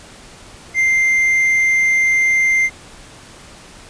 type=tone; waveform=triangle; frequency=2093 Hz; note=C7; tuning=in tune; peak=-10 dBFS; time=0.74-2.7 s; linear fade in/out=50 ms; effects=pink hiss -40 dBFS RMS until 3.89 s + resampled to 22050 Hz